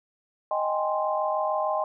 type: chord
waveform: sine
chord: Ab major seventh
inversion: second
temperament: equal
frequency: 622.3 / 784 / 830.6 / 1046.5 Hz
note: Eb5 / G5 / Ab5 / C6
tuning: 0 / 0 / 0 / 0 cents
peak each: -27 / -30 / -32 / -29 dBFS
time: 0.51-1.84 s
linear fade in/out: 2 ms
effects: none